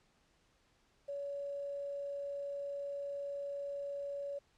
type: tone with quantisation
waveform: sine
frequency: 565 Hz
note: C#5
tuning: 33 cents sharp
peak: -38 dBFS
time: 1.08-4.39 s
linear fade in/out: 10 ms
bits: 11
effects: pink hiss -72 dBFS RMS until 4.57 s + low-pass 7000 Hz 12 dB/octave